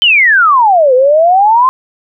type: exponential two-way sweep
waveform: sine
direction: down then up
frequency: 3128 to 494.2 to 1062 Hz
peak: -4 dBFS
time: 0.02-1.69 s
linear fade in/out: 0 ms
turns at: 0.94 s
effects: none